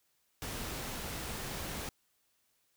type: noise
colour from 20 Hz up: pink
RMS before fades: -40 dBFS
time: 0.42-1.89 s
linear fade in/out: 0 ms
effects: white hiss -75 dBFS RMS until 2.76 s